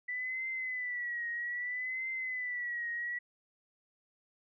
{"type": "tone with vibrato", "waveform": "sine", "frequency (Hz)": 1975.5, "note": "B6", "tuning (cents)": 0, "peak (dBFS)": -34, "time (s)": [0.08, 3.19], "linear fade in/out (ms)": 10, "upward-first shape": "triangle", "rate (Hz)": 0.62, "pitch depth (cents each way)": 90, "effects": []}